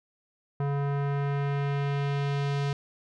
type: tone with low-pass filter sweep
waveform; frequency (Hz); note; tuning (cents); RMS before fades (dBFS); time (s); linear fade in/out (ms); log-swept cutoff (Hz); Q
square; 141.4; C#3; +35; -28; 0.6-2.73; 2; 1200 to 4800; 1
effects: none